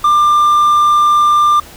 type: tone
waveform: triangle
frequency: 1192 Hz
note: D6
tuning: 25 cents sharp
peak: -5 dBFS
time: 0.04-1.6 s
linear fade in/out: 5 ms
effects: pink hiss -36 dBFS RMS until 1.76 s